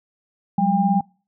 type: tone cluster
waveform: sine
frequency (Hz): 182.9 / 200.8 / 802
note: F#3 / G3 / G5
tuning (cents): -20 / +42 / +39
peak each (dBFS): -20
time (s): 0.58-1.01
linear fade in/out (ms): 5
effects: noise-tail reverb RT60 0.4 s tail -26 dB re dry